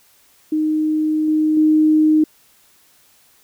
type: tone with level steps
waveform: sine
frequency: 309.5 Hz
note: D#4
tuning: 9 cents flat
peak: -15 / -13 / -10 dBFS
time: 0.52-2.24 s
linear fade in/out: 5 ms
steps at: 1.28 / 1.57 s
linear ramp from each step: 2 ms
effects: white hiss -54 dBFS RMS until 3.43 s